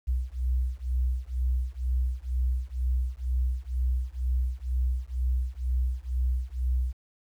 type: beating tone pair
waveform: sine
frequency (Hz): 61.7 / 63.8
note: B1 / C2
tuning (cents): -1 / -43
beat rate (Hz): 2.1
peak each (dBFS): -28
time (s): 0.07-6.93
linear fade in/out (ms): 20
effects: 10-bit